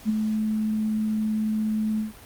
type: tone with ADSR envelope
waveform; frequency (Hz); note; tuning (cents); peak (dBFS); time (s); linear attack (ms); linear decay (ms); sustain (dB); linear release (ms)
sine; 216.3; A3; -29; -17; 0.05-2.13; 44; 15; -5; 140
effects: pink hiss -47 dBFS RMS until 2.25 s + Opus 48 kbps